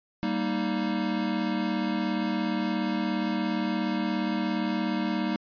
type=chord; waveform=square; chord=Eb major; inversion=first; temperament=equal; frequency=196 / 233.1 / 311.1 Hz; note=G3 / Bb3 / Eb4; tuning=0 / 0 / 0 cents; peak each=-31 dBFS; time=0.23-5.36 s; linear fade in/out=0 ms; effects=resampled to 11025 Hz